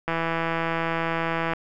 click train, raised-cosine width 0.5 ms, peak -11 dBFS, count 241, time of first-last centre 0.08-1.535 s, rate 165 Hz, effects none

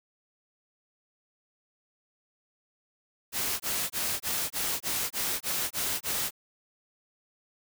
white noise bursts, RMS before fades -30 dBFS, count 10, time 3.32-6.309 s, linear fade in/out 50 ms, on 280 ms, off 21 ms, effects none

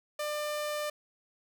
sawtooth tone, 597 Hz, D5, 28 cents sharp, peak -28 dBFS, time 0.19-0.9 s, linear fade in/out 5 ms, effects none

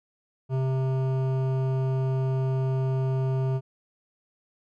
triangle tone with hard clipping, 131.7 Hz, C3, 12 cents sharp, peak -25 dBFS, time 0.49-3.61 s, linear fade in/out 50 ms, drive 17 dB, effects none

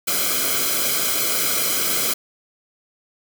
white noise with comb filter, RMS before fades -21 dBFS, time 0.07-2.14 s, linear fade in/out 10 ms, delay 1.1 ms, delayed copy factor -0.9, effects none

